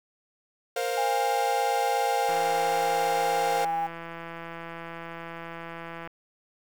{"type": "chord", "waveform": "45% pulse", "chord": "Bb suspended second", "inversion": "none", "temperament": "equal with one note detuned", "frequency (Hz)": [466.2, 523.3, 704.9], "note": ["Bb4", "C5", "F5"], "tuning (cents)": [0, 0, 16], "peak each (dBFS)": -31, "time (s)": [0.76, 3.65], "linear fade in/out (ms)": 5}
{"type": "tone", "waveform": "sine", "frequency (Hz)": 813, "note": "G#5", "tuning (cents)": -37, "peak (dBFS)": -25, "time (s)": [0.97, 3.87], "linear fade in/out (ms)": 10}
{"type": "click train", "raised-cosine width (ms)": 0.5, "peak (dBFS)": -24, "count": 633, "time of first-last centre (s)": [2.29, 6.074], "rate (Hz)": 167}
{"effects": ["9-bit"]}